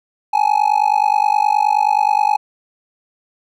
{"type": "tone with amplitude modulation", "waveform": "triangle", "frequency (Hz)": 841, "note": "G#5", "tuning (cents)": 22, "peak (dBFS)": -6, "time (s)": [0.33, 2.37], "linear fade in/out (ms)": 10, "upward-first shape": "sine", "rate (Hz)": 49.5, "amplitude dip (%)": 100, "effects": []}